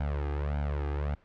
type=tone with flanger; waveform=sawtooth; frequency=72.6 Hz; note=D2; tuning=19 cents flat; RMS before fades=-31 dBFS; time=0-1.15 s; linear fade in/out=5 ms; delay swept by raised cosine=1.3 to 2.5 ms; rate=1.7 Hz; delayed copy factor=+0.95; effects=pink hiss -62 dBFS RMS until 1.24 s + low-pass 2000 Hz 12 dB/octave